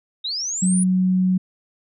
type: linear sweep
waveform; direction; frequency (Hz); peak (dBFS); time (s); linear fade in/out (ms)
sine; up; 3644 to 9940; -23; 0.24-0.84; 10
type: tone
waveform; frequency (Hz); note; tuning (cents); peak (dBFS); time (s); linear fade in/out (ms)
sine; 185; F#3; 0; -15; 0.62-1.38; 10
effects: none